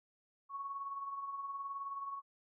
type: tone with tremolo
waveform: sine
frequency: 1108.7 Hz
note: C#6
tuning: in tune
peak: -37 dBFS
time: 0.49-2.22 s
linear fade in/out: 50 ms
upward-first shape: triangle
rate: 19 Hz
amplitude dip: 55%
effects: none